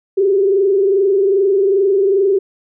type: tone with frequency modulation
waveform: sine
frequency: 392 Hz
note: G4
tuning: in tune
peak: -10 dBFS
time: 0.17-2.39 s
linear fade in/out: 10 ms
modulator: 22.5 Hz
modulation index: 0.85
effects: none